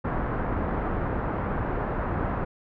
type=low-pass noise; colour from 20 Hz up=pink; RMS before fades=-28 dBFS; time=0.04-2.45 s; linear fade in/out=10 ms; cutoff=1500 Hz; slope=24 dB/octave; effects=none